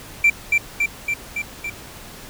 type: tone with echo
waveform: triangle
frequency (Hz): 2349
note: D7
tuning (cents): 0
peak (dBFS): -8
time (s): 0.24-0.3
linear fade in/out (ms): 5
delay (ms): 280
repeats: 5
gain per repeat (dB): -3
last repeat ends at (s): 1.7
effects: tanh soft clip ceiling -6 dBFS + pink hiss -39 dBFS RMS until 2.29 s

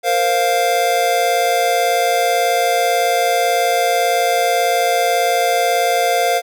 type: chord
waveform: square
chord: Bb suspended second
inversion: none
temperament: just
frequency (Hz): 466.2 / 524.4 / 699.2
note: Bb4 / C5 / F5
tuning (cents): 0 / +4 / +2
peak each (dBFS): -22 / -21 / -16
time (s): 0.03-6.42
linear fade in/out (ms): 50
effects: none

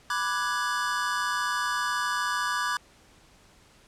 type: chord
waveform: square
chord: G# half-diminished seventh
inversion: first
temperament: equal with one note detuned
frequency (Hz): 987.8 / 1174.7 / 1480 / 1666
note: B5 / D6 / F#6 / G#6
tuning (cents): 0 / 0 / 0 / +5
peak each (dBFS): -33 / -31 / -34 / -32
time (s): 0.1-2.77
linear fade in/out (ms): 2
effects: pink hiss -57 dBFS RMS until 3.87 s + low-pass 9000 Hz 12 dB/octave

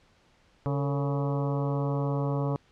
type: harmonic tone with a mistuned harmonic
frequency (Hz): 140.1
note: C#3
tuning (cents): +19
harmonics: 1 / 2 / 3 / 4 / 5 / 6 / 7 / 8 / 9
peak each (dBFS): -27 / -34 / -35 / -36 / -42 / -42 / -42 / -42 / -48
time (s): 0.66-2.56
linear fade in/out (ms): 0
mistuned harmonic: 3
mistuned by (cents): +85
effects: pink hiss -63 dBFS RMS until 2.71 s + low-pass 5000 Hz 12 dB/octave

